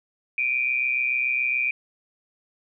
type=tone pair together; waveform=sine; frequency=2341 / 2468 Hz; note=D7 / D#7; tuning=-6 / -15 cents; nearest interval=minor second; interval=91 cents; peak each=-24 dBFS; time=0.38-1.71 s; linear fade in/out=2 ms; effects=none